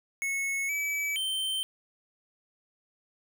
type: tone with pitch steps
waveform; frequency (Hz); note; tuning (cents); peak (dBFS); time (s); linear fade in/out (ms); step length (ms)
square; 2196 / 2296 / 3109; C#7 / D7 / G7; -17 / -40 / -15; -29; 0.22-1.63; 0; 470
effects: none